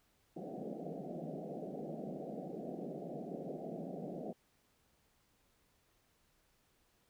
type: band-pass noise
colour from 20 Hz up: pink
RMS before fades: -44 dBFS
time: 0.36-4.33 s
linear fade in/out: 5 ms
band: 150 to 740 Hz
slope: 96 dB/octave
effects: pink hiss -74 dBFS RMS until 7.09 s